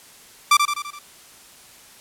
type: tone with echo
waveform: sawtooth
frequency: 1174.7 Hz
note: D6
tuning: in tune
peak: -7 dBFS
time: 0.51-0.57 s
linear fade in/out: 5 ms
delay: 84 ms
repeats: 5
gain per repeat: -5 dB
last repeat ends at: 0.99 s
effects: white hiss -47 dBFS RMS until 2 s + low-pass 12000 Hz 12 dB/octave